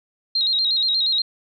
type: tone with vibrato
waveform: sine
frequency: 3992 Hz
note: B7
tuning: 18 cents sharp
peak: -17 dBFS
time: 0.35-1.22 s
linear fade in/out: 5 ms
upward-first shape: square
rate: 8.4 Hz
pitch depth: 79 cents each way
effects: none